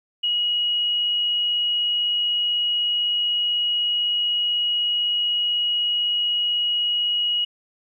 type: tone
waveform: sine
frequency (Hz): 2901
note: F#7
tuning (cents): -35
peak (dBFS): -19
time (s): 0.23-7.45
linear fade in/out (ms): 10
effects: 10-bit